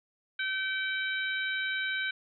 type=harmonic tone; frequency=769 Hz; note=G5; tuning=33 cents flat; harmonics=2 / 3 / 4 / 5; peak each=-31 / -36 / -40 / -39 dBFS; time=0.39-2.11 s; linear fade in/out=5 ms; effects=none